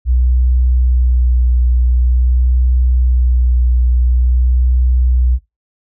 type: tone with vibrato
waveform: sine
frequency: 61.74 Hz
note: B1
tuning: in tune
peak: -9 dBFS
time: 0.05-5.39 s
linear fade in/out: 50 ms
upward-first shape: sine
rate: 0.47 Hz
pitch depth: 18 cents each way
effects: noise-tail reverb RT60 0.2 s tail -18 dB re dry